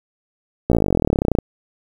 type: slowing click train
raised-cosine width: 2 ms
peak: -3 dBFS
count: 29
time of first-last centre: 0.7-1.387 s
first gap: 16 ms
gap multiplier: 1.03
effects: 7-bit